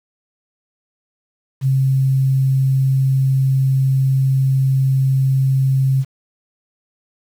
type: tone with quantisation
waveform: sine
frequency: 133.6 Hz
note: C3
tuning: 36 cents sharp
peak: -12 dBFS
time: 1.61-6.05 s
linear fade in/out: 50 ms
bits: 7
effects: none